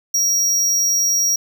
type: tone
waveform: square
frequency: 5670 Hz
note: F8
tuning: 25 cents sharp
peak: -15 dBFS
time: 0.14-1.36 s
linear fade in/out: 5 ms
effects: none